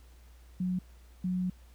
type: tone bursts at uneven times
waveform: sine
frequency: 182.6 Hz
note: F#3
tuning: 23 cents flat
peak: -28 dBFS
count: 2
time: 0.6-0.79 / 1.24-1.5 s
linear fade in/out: 5 ms
effects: added 60 Hz sine -52 dBFS peak until 1.74 s + pink hiss -64 dBFS RMS until 1.74 s